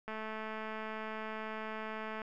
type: click train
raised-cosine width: 0.5 ms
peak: -27 dBFS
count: 467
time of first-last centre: 0.08-2.218 s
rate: 218 Hz
effects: none